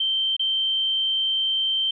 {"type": "tone with dropouts", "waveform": "sine", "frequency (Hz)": 3125, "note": "G7", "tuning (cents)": -6, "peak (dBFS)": -20, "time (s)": [0, 1.91], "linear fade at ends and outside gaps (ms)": 5, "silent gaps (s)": [0.366, 0.394], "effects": []}